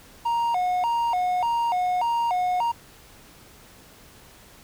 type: tone with vibrato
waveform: triangle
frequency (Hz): 824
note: G#5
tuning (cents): -14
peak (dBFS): -19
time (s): 0.25-2.72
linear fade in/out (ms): 10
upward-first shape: square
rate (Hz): 1.7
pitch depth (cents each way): 220
effects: pink hiss -50 dBFS RMS until 4.63 s